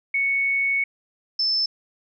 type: tone pair in turn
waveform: sine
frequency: 2217 / 5273 Hz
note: C#7 / E8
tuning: 0 / 0 cents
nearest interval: octave + minor third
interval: 1500 cents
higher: second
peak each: -19 dBFS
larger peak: neither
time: 0.14-0.84 / 1.39-1.66 s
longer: first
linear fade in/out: 5 ms
effects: none